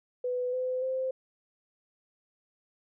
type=tone with pitch steps; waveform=sine; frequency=497.5 / 509.1 / 521 Hz; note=B4 / C5 / C5; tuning=+13 / -47 / -7 cents; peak=-28 dBFS; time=0.24-1.11 s; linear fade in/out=5 ms; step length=290 ms; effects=none